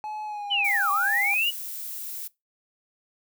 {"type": "tone with pitch glide", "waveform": "triangle", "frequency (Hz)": [853, 805.1], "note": ["G#5", "G5"], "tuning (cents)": [46, 46], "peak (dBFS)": -29, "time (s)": [0.04, 1.34], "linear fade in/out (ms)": 0, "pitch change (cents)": -100, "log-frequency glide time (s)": [0.25, 0.53]}
{"type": "linear two-way sweep", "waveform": "sine", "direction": "down then up", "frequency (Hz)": [3100, 1108.7, 2958], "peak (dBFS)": -21, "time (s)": [0.5, 1.51], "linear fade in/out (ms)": 20, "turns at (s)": 0.91}
{"type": "noise", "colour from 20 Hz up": "violet", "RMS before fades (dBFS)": -35, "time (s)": [0.64, 2.28], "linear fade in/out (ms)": 10}
{"effects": ["noise-tail reverb RT60 0.2 s tail -21 dB re dry"]}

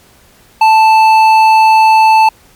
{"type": "tone with hard clipping", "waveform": "triangle", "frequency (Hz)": 880, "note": "A5", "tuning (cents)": 0, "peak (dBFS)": -5, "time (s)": [0.61, 2.29], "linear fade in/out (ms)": 5, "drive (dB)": 12, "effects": ["pink hiss -45 dBFS RMS until 2.55 s", "MP3 96 kbps"]}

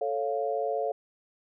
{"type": "chord", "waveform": "sine", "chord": "A augmented", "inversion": "none", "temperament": "equal", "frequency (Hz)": [440, 554.4, 698.5], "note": ["A4", "C#5", "E#5"], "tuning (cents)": [0, 0, 0], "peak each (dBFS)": -31, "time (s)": [0.01, 0.92], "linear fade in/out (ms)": 5, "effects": []}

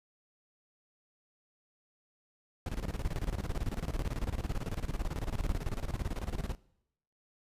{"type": "noise with tremolo", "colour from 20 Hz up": "brown", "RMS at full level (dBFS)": -32, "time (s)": [2.66, 6.55], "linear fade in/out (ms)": 2, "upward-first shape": "square", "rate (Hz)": 18, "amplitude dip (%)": 80, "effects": ["noise-tail reverb RT60 0.8 s tail -22 dB re dry", "resampled to 32000 Hz"]}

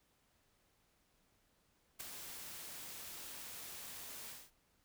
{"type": "noise with ADSR envelope", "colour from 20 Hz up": "white", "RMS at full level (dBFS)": -42, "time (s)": [1.99, 4.51], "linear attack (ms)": 18, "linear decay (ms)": 4, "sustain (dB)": -7, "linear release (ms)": 220, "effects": ["pink hiss -75 dBFS RMS until 4.84 s"]}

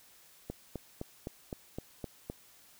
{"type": "click train", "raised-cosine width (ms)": 2, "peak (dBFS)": -24, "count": 8, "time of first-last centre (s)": [0.5, 2.299], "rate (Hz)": 3.89, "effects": ["white hiss -60 dBFS RMS until 2.79 s"]}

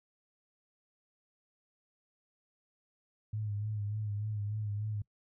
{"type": "tone with vibrato", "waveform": "sine", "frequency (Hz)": 105.1, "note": "G#2", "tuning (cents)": 21, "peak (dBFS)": -33, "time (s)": [3.33, 5.02], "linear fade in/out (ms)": 5, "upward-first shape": "sine", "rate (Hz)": 3.4, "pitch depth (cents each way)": 48, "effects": ["noise-tail reverb RT60 0.1 s tail -23 dB re dry"]}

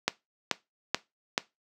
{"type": "click train", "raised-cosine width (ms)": 0.2, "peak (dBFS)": -6, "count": 4, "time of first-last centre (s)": [0.08, 1.379], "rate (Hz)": 2.31, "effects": ["noise-tail reverb RT60 0.2 s tail -18 dB re dry", "high-pass 200 Hz 12 dB/octave"]}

